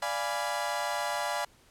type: chord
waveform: 30% pulse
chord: D diminished seventh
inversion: none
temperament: equal with one note detuned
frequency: 587.3 / 694.4 / 830.6 / 987.8 Hz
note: D5 / F5 / Ab5 / Cb6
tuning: 0 / -10 / 0 / 0 cents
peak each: -33 / -33 / -32 / -33 dBFS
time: 0.02-1.45 s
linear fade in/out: 5 ms
effects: pink hiss -61 dBFS RMS until 1.7 s + low-pass 12000 Hz 12 dB/octave